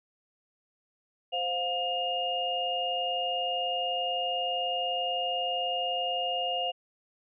sine tone cluster, 521 / 710 / 2834 Hz, C5 / F5 / F7, -7 / +28 / +25 cents, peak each -35 / -31 / -31 dBFS, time 1.32-6.72 s, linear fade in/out 20 ms, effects none

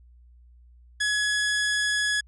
sawtooth tone, 1686 Hz, G#6, 26 cents sharp, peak -19 dBFS, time 1-2.21 s, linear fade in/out 10 ms, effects added 60 Hz sine -50 dBFS peak until 2.27 s + resampled to 24000 Hz

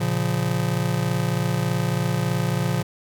square chord, Bb minor, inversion none, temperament just, 116.54 / 139.85 / 174.81 Hz, Bb2 / Db3 / F3, 0 / +16 / +2 cents, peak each -26 dBFS, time 0-2.83 s, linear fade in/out 10 ms, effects none

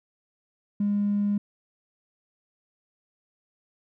triangle tone with tanh clipping, 204.3 Hz, G#3, 28 cents flat, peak -21 dBFS, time 0.8-1.38 s, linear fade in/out 5 ms, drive 1 dB, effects none

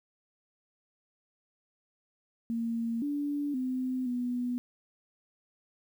sine tone with pitch steps, 230.7 / 289 / 256.2 / 245.8 Hz, A#3 / D4 / C4 / B3, -18 / -28 / -36 / -8 cents, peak -29 dBFS, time 2.5-4.58 s, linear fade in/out 0 ms, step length 520 ms, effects 10-bit

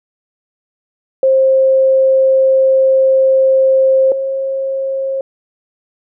sine tone pair in turn, 530 / 537.4 Hz, C5 / C5, +22 / +46 cents, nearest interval unison, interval 24 cents, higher second, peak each -7 / -15 dBFS, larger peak first, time 1.23-4.12 / 4.12-5.21 s, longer first, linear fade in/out 2 ms, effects none

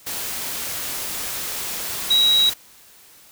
sine tone in noise, 3852 Hz, B7, 44 cents flat, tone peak -13 dBFS, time 2.1-2.5 s, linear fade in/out 10 ms, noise white, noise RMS -28 dBFS, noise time 0.06-2.54 s, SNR +12 dB, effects white hiss -49 dBFS RMS until 3.31 s

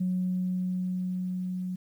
sine tone with level ramp, 183.1 Hz, F#3, 18 cents flat, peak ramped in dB -24 to -30 dBFS, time 0-1.76 s, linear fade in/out 10 ms, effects tanh soft clip ceiling -20 dBFS + 10-bit

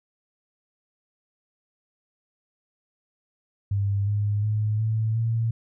sine tone with pitch steps, 100 / 103.35 / 106.81 / 110.38 / 114.08 Hz, G2 / G#2 / G#2 / A2 / A#2, +35 / -8 / +49 / +6 / -37 cents, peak -21 dBFS, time 3.71-5.51 s, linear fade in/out 5 ms, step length 360 ms, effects none

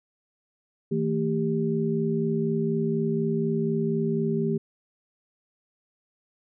sine tone cluster, 160.5 / 224.6 / 394.8 Hz, E3 / A3 / G4, -46 / +36 / +12 cents, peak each -27 dBFS, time 0.91-4.58 s, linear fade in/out 10 ms, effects none

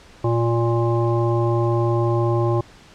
harmonic tone, 117 Hz, A#2, 7 cents sharp, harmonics 1 / 3 / 5 / 7 / 9, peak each -19 / -21 / -27 / -29 / -29 dBFS, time 0.24-2.61 s, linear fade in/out 5 ms, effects pink hiss -47 dBFS RMS until 2.94 s + low-pass 6000 Hz 12 dB/octave

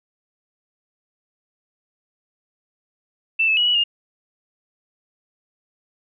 sine tone with pitch steps, 2661 / 2608 / 2916 / 2938 / 2832 Hz, E7 / E7 / F#7 / F#7 / F7, +16 / -19 / -26 / -13 / +23 cents, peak -15 dBFS, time 3.39-3.84 s, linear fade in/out 10 ms, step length 90 ms, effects none

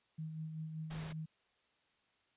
sine tone with tremolo, 157.9 Hz, D#3, 26 cents sharp, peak -39 dBFS, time 0.18-1.26 s, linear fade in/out 10 ms, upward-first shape sine, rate 5.2 Hz, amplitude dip 40%
pink noise, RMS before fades -49 dBFS, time 0.9-1.13 s, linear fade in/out 10 ms
effects white hiss -75 dBFS RMS until 2.36 s + resampled to 8000 Hz

